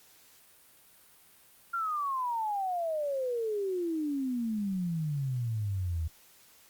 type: exponential sweep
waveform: sine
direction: down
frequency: 1400 to 77.78 Hz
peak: -29 dBFS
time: 1.73-6.08 s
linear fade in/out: 10 ms
effects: white hiss -59 dBFS RMS until 6.69 s + Opus 48 kbps